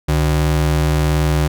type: ring-modulated tone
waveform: square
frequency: 110 Hz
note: A2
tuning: in tune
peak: -11 dBFS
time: 0.08-1.48 s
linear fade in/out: 10 ms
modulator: 40.7 Hz
effects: none